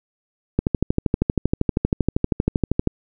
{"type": "click train", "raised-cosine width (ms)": 3, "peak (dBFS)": -4, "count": 30, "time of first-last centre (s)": [0.59, 2.873], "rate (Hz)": 12.7, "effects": []}